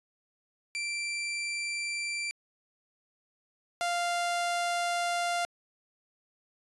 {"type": "tone pair in turn", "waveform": "sawtooth", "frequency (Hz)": [2350, 696.6], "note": ["D7", "F5"], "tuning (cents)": [1, -5], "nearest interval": "octave + major sixth", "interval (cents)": 2106, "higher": "first", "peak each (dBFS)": [-28, -24], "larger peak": "second", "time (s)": [[0.75, 2.31], [3.81, 5.45]], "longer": "second", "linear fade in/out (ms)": 0, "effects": ["resampled to 24000 Hz"]}